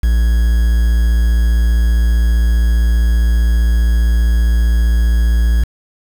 triangle tone with quantisation, 57.6 Hz, A#1, 20 cents flat, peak -7 dBFS, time 0.03-5.64 s, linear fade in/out 5 ms, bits 5, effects none

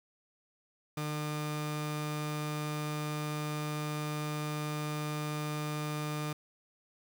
sawtooth tone pair together, 150.75 / 603 Hz, D3 / D5, +46 / +46 cents, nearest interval 2 octaves, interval 2400 cents, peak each -30 / -36 dBFS, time 0.97-6.33 s, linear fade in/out 5 ms, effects none

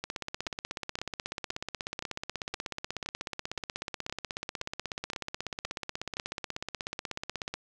two click trains, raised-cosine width 0.2 ms, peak -18 / -17 dBFS, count 12 / 124, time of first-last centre 0.47-6.169 / 0.04-7.54 s, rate 1.93 / 16.4 Hz, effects none

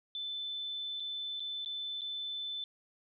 sine tone with dropouts, 3520 Hz, A7, in tune, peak -36 dBFS, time 0.15-2.64 s, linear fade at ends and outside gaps 1 ms, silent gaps 0.999-1.003 / 1.397-1.403 / 1.648-1.659 / 2.01-2.017 s, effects none

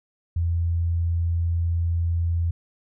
sine tone, 84.6 Hz, E2, 45 cents sharp, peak -20 dBFS, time 0.36-2.51 s, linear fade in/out 5 ms, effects none

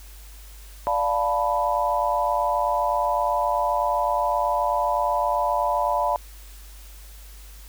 sine chord, B half-diminished seventh, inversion first, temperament equal, 587.3 / 698.5 / 880 / 987.8 Hz, D5 / F5 / A5 / B5, 0 / 0 / 0 / 0 cents, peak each -26 / -26 / -26 / -24 dBFS, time 0.87-6.16 s, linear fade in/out 0 ms, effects added 50 Hz sine -41 dBFS peak until 7.68 s + white hiss -49 dBFS RMS until 7.68 s

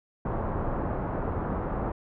pink low-pass noise, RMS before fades -30 dBFS, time 0.25-1.92 s, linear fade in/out 5 ms, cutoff 1200 Hz, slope 24 dB/octave, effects none

